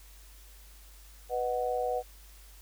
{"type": "chord", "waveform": "sine", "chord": "B major", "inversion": "none", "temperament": "just", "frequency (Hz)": [493.9, 617.4, 740.8], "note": ["B4", "D#5", "F#5"], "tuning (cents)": [0, -14, 2], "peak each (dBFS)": [-31, -36, -32], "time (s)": [1.29, 2.03], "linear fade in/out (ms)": 50, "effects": ["added 50 Hz sine -51 dBFS peak until 2.61 s", "white hiss -57 dBFS RMS until 2.61 s"]}